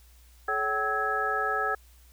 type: tone cluster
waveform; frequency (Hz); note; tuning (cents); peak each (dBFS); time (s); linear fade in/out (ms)
sine; 427.8 / 559 / 764 / 1300 / 1664; A4 / C#5 / G5 / E6 / G#6; -49 / +14 / -45 / -24 / +3; -34 / -38 / -32 / -29 / -30; 0.48-1.75; 5
effects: added 60 Hz sine -53 dBFS peak until 2.12 s + white hiss -61 dBFS RMS until 2.12 s